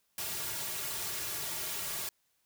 white noise with comb filter, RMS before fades -37 dBFS, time 0.18-2.09 s, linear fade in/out 2 ms, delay 3.9 ms, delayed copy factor -0.9, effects white hiss -75 dBFS RMS until 2.45 s

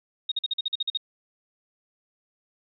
sine tone bursts, 3729 Hz, A#7, in tune, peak -23 dBFS, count 10, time 0.29-0.974 s, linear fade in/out 5 ms, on 27 ms, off 46 ms, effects none

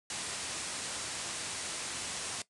white low-pass noise, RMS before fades -39 dBFS, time 0.1-2.42 s, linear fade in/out 2 ms, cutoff 9900 Hz, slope 96 dB/octave, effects noise-tail reverb RT60 0.1 s tail -17 dB re dry + high-pass 60 Hz 12 dB/octave

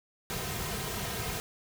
pink noise with comb filter, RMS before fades -35 dBFS, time 0.3-1.4 s, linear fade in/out 0 ms, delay 3.5 ms, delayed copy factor -0.7, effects none

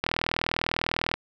click train, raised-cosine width 0.3 ms, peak -9 dBFS, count 45, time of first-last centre 0.04-1.14 s, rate 40 Hz, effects none

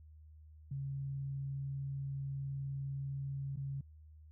sine tone with dropouts, 137.7 Hz, C#3, 11 cents flat, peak -37 dBFS, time 0.71-3.81 s, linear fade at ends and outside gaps 5 ms, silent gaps 3.559-3.571 s, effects added 77 Hz sine -54 dBFS peak until 4.31 s

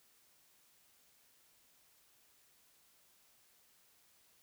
silence, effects white hiss -69 dBFS RMS until 4.42 s

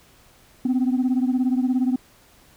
sine beating tone pair, 250 / 267 Hz, B3 / C4, +21 / +35 cents, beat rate 17 Hz, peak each -18 / -21 dBFS, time 0.65-1.96 s, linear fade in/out 5 ms, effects tanh soft clip ceiling -15 dBFS + pink hiss -54 dBFS RMS until 2.56 s

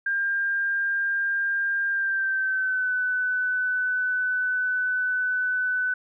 sine tone with pitch glide, 1600 to 1501.5 Hz, G6 to F#6, +35 to +25 cents, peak -22 dBFS, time 0.06-5.94 s, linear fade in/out 5 ms, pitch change -110 cents, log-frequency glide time 1.89-2.92 s, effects none

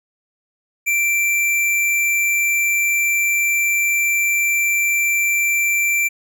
square tone, 2349 Hz, D7, in tune, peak -16 dBFS, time 0.86-6.09 s, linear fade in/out 20 ms, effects none

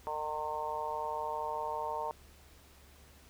harmonic tone, 152.5 Hz, D#3, 34 cents flat, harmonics 3 / 4 / 5 / 6 / 7, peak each -43 / -41 / -44 / -36 / -43 dBFS, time 0.07-2.11 s, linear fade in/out 0 ms, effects added 71 Hz sine -59 dBFS peak until 3.29 s + pink hiss -60 dBFS RMS until 3.29 s

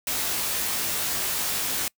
white noise with comb filter, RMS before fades -27 dBFS, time 0.07-1.88 s, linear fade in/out 2 ms, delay 19 ms, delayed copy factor +0.95, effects noise-tail reverb RT60 0.1 s tail -25 dB re dry

